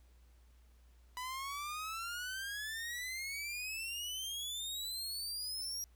sawtooth exponential sweep, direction up, 987.8 to 5720 Hz, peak -36 dBFS, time 1.17-5.84 s, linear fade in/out 0 ms, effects added 60 Hz sine -60 dBFS peak until 5.95 s + pink hiss -73 dBFS RMS until 5.95 s

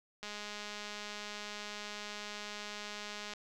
click train, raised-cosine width 0.2 ms, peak -26 dBFS, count 647, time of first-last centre 0.23-3.336 s, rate 208 Hz, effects none

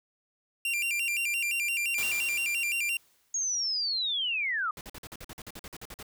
45% pulse tone with vibrato, 2564 Hz, E7, 49 cents flat, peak -27 dBFS, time 0.65-2.97 s, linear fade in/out 2 ms, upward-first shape square, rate 5.8 Hz, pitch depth 130 cents each way
white noise with exponential decay, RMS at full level -35 dBFS, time 1.98-3.46 s, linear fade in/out 1 ms, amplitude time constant 320 ms
sine linear sweep, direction down, 6645 to 1185 Hz, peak -27 dBFS, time 3.34-4.71 s, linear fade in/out 5 ms
pink noise bursts, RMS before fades -43 dBFS, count 15, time 4.77-6.028 s, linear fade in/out 2 ms, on 40 ms, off 47 ms
effects none

